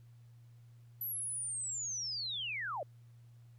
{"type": "linear sweep", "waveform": "sine", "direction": "down", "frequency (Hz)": [12000, 523.3], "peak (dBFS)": -36, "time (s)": [1.01, 2.83], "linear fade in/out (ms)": 2, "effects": ["added 118 Hz sine -55 dBFS peak until 3.58 s", "pink hiss -75 dBFS RMS until 3.58 s"]}